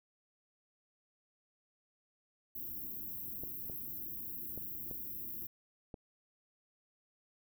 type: band-stop noise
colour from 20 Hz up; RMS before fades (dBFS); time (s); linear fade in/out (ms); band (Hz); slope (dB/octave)
white; -43; 2.55-5.47; 5; 370 to 12000; 96
type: clicks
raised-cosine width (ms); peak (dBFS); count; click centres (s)
2; -32; 5; 3.436 / 3.698 / 4.576 / 4.912 / 5.942
effects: none